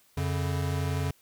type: tone pair together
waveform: square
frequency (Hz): 89.2 / 141.6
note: F2 / C#3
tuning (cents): +37 / +37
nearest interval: minor sixth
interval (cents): 800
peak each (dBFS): -30 / -31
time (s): 0.17-1.11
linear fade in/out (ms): 5
effects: white hiss -63 dBFS RMS until 1.21 s